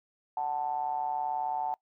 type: ring-modulated tone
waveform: triangle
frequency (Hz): 69.3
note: C#2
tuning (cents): 0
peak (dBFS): -24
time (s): 0.37-1.74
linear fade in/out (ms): 0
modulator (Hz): 814
effects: noise-tail reverb RT60 0.1 s tail -22 dB re dry